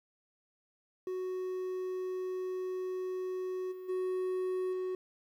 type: tone with level steps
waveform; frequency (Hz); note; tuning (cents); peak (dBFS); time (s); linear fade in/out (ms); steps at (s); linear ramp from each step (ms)
triangle; 370; F#4; 0; -32 / -40 / -29 / -31; 1.07-4.95; 2; 3.71 / 3.88 / 4.72; 20
effects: 11-bit